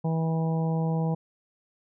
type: harmonic tone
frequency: 162.1 Hz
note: E3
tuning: 29 cents flat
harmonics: 1 / 2 / 3 / 4 / 5 / 6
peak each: -24 / -39 / -34 / -39 / -37 / -42 dBFS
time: 0.04-1.15 s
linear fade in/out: 10 ms
effects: none